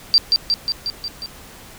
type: tone with echo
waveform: sine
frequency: 4699 Hz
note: D8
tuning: in tune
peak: -8 dBFS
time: 0.14-0.18 s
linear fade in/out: 0 ms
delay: 180 ms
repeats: 6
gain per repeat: -3 dB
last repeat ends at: 1.26 s
effects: pink hiss -41 dBFS RMS until 1.78 s